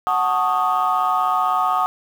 sine chord, D# half-diminished seventh, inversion first, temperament equal, 740 / 880 / 1108.7 / 1244.5 Hz, F#5 / A5 / C#6 / D#6, 0 / 0 / 0 / 0 cents, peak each -20 / -24 / -22 / -19 dBFS, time 0.07-1.86 s, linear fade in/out 0 ms, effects tanh soft clip ceiling -10 dBFS + 7-bit

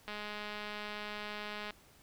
click train, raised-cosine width 0.3 ms, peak -26 dBFS, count 341, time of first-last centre 0.08-1.707 s, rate 209 Hz, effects pink hiss -62 dBFS RMS until 2.02 s

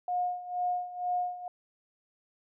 sine tone with tremolo, 718 Hz, F5, 48 cents sharp, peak -26 dBFS, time 0.08-1.48 s, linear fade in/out 2 ms, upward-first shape sine, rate 2.1 Hz, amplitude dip 80%, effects none

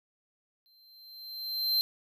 square tone with exponential growth, 4122 Hz, C8, 27 cents flat, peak -23 dBFS, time 0.66-1.81 s, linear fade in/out 0 ms, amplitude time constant 250 ms, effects none

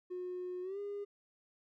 triangle tone with pitch glide, 361.9 to 406.2 Hz, F#4 to G#4, -38 to -38 cents, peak -35 dBFS, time 0.1-1.05 s, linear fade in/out 20 ms, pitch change +200 cents, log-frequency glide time 0.62-0.79 s, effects tanh soft clip ceiling -35 dBFS

